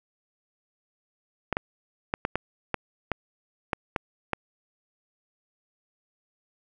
clicks, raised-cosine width 0.5 ms, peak -10 dBFS, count 10, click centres 1.527 / 1.569 / 2.139 / 2.251 / 2.356 / 2.743 / 3.117 / 3.732 / 3.962 / 4.333 s, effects none

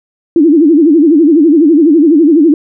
sine tone with vibrato, 311.1 Hz, D#4, in tune, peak -3 dBFS, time 0.36-2.54 s, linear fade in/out 2 ms, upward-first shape sine, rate 12 Hz, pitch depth 180 cents each way, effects none

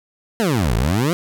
20% pulse exponential two-way sweep, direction down then up, 240 to 51.91 to 182.3 Hz, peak -11 dBFS, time 0.4-1.13 s, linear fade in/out 0 ms, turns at 0.75 s, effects none

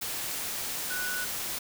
sine tone in noise, 1480 Hz, F#6, in tune, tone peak -32 dBFS, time 0.9-1.25 s, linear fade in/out 10 ms, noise white, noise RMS -34 dBFS, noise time 0.01-1.59 s, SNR -1 dB, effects none

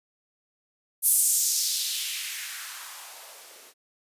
violet noise with band-pass filter sweep, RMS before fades -28 dBFS, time 1.02-3.74 s, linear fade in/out 50 ms, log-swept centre 11000 to 350 Hz, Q 2, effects resampled to 32000 Hz

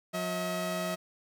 sawtooth tone pair together, 179.6 / 640 Hz, F3 / D#5, +49 / +49 cents, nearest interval octave + minor seventh, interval 2200 cents, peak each -31 / -29 dBFS, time 0.13-0.96 s, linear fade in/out 20 ms, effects none

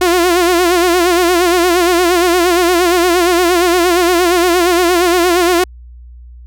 sawtooth tone with vibrato, 352 Hz, F4, 14 cents sharp, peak -5 dBFS, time 0.01-5.64 s, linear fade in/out 5 ms, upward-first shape sine, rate 8.6 Hz, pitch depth 82 cents each way, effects added 60 Hz sine -32 dBFS peak until 6.46 s

